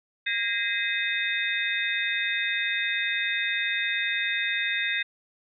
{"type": "tone cluster", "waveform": "sine", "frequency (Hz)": [1621, 1872, 2056, 2538, 3650], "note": ["G#6", "A#6", "C7", "D#7", "A#7"], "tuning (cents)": [-42, 7, -31, 34, -37], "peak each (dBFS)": -31, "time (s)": [0.26, 5.03], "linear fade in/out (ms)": 10, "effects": []}